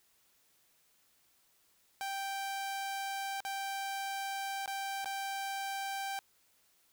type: tone with dropouts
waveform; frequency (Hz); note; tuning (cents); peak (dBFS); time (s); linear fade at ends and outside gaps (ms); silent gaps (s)
sawtooth; 784; G5; 0; -32; 2.01-6.19; 0; 3.404-3.45 / 4.659-4.677 / 5.045-5.057
effects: white hiss -70 dBFS RMS until 6.92 s